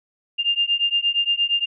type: beating tone pair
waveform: sine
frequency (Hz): 2800 / 2808.6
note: F7 / F7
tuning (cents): +4 / +9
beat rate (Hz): 8.6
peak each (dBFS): -21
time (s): 0.38-1.66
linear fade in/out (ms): 20
effects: none